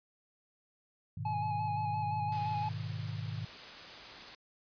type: chord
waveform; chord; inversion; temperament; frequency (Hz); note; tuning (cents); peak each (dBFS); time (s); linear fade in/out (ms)
sine; G# minor; none; just; 103.83 / 124.59 / 155.74; G#2 / B2 / D#3; 0 / +16 / +2; -39 / -41 / -41; 1.17-3.45; 5
type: tone with vibrato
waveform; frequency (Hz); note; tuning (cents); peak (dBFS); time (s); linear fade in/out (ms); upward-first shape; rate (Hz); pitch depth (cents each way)
triangle; 842; G#5; +24; -31; 1.25-2.69; 5; square; 5.8; 23
type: noise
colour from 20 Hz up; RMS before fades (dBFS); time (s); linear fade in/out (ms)
white; -47; 2.32-4.35; 2
effects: resampled to 11025 Hz